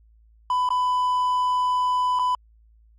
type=tone with dropouts; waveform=triangle; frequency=999 Hz; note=B5; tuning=20 cents sharp; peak=-17 dBFS; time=0.5-2.35 s; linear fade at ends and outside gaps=2 ms; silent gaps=0.69-0.704 / 2.19-2.194 s; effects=added 55 Hz sine -52 dBFS peak until 2.98 s + MP3 48 kbps